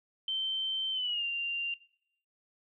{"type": "tone with pitch glide", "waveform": "sine", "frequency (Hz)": [3105, 2782], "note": ["G7", "F7"], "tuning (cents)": [-17, -7], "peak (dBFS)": -30, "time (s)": [0.28, 1.74], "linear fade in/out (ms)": 2, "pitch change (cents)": -190, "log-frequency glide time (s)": [0.92, 1.25], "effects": ["noise-tail reverb RT60 0.7 s tail -21 dB re dry"]}